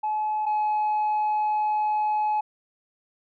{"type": "tone pair in turn", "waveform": "sine", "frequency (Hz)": [855, 849.6], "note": ["A5", "G#5"], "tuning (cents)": [-50, 39], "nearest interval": "unison", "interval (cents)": 11, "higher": "first", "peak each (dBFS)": [-22, -19], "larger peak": "second", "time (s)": [[0.03, 0.46], [0.46, 2.41]], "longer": "second", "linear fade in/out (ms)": 10, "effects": ["tanh soft clip ceiling -20 dBFS"]}